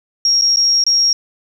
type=tone with dropouts; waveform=sine; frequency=5588 Hz; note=F8; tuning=in tune; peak=-10 dBFS; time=0.25-1.13 s; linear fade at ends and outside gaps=2 ms; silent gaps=0.413-0.42 / 0.561-0.57 / 0.839-0.865 s; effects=7-bit